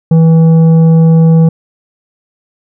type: tone with tanh clipping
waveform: sine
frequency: 162.9 Hz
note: E3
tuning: 20 cents flat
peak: -4 dBFS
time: 0.11-1.49 s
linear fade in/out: 5 ms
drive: 8 dB
effects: none

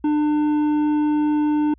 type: tone with hard clipping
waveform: triangle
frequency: 299.6 Hz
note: D4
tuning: 35 cents sharp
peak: -18 dBFS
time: 0.04-1.74 s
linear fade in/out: 5 ms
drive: 10 dB
effects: added 60 Hz sine -49 dBFS peak until 1.78 s + resampled to 8000 Hz

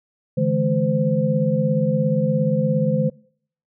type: tone cluster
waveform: sine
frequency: 144.7 / 161.8 / 213.1 / 515 Hz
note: D3 / E3 / G#3 / C5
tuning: -25 / -32 / +45 / -28 cents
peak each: -22 dBFS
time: 0.37-3.1 s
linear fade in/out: 10 ms
effects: noise-tail reverb RT60 0.6 s tail -24 dB re dry

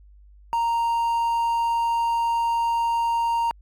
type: tone with quantisation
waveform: triangle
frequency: 930 Hz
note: A#5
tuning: 4 cents flat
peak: -18 dBFS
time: 0.53-3.51 s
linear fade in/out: 0 ms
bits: 8
effects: added 50 Hz sine -47 dBFS peak until 3.61 s + AAC 48 kbps

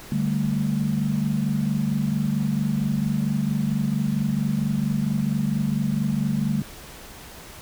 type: chord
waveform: sine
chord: D suspended fourth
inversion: none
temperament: just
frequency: 146.83 / 195.78 / 220.2 Hz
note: D3 / G3 / A3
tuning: 0 / -2 / +2 cents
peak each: -25 dBFS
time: 0.12-6.62 s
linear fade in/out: 2 ms
effects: pink hiss -42 dBFS RMS until 7.61 s

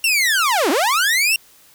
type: linear two-way sweep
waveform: sawtooth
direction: down then up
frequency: 2794 to 255.5 to 2794 Hz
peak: -11 dBFS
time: 0.04-1.36 s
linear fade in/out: 2 ms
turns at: 0.7 s
effects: white hiss -50 dBFS RMS until 1.74 s

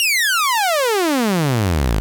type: exponential sweep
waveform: sawtooth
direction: down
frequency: 2896 to 48 Hz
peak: -11 dBFS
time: 0-2 s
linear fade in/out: 0 ms
effects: 7-bit

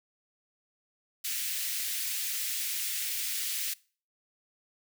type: high-pass noise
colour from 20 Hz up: white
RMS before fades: -33 dBFS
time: 1.24-3.74 s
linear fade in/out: 10 ms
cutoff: 1900 Hz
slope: 24 dB/octave
effects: noise-tail reverb RT60 0.4 s tail -22 dB re dry

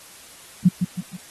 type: tone with echo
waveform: sine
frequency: 180 Hz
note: F#3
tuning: 47 cents flat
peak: -9 dBFS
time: 0.65-0.69 s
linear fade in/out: 10 ms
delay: 160 ms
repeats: 3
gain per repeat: -7 dB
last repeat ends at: 1.17 s
effects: white hiss -45 dBFS RMS until 1.3 s + AAC 32 kbps

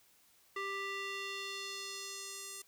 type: tone with band-pass filter sweep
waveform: square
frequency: 393.8 Hz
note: G4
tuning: 8 cents sharp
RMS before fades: -42 dBFS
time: 0.56-2.62 s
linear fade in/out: 5 ms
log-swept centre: 1700 to 9000 Hz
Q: 1.3
effects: white hiss -67 dBFS RMS until 2.67 s

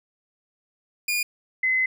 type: tone pair in turn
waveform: sawtooth / sine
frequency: 2431 / 2041 Hz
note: D#7 / C7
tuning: -41 / -44 cents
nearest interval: minor third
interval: 303 cents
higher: first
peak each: -19 / -19 dBFS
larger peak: neither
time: 1.08-1.23 / 1.63-1.86 s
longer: second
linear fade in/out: 5 ms
effects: none

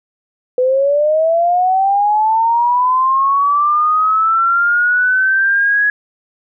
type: linear sweep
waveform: sine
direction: up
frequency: 497.8 to 1680 Hz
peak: -10 dBFS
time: 0.58-5.9 s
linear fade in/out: 2 ms
effects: none

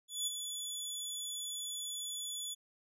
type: tone with ADSR envelope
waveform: 20% pulse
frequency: 3437 Hz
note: A7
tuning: 41 cents flat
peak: -26 dBFS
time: 0.08-2.55 s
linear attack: 190 ms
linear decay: 17 ms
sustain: -7 dB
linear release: 20 ms
effects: none

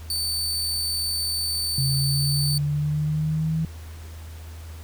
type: tone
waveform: sawtooth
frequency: 4543 Hz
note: C#8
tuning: 42 cents sharp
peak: -21 dBFS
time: 0.1-2.58 s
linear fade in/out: 2 ms
type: exponential sweep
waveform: sine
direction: up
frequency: 133.7 to 161.4 Hz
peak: -21 dBFS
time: 1.78-3.65 s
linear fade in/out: 2 ms
effects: added 80 Hz sine -36 dBFS peak until 4.83 s + pink hiss -48 dBFS RMS until 4.83 s

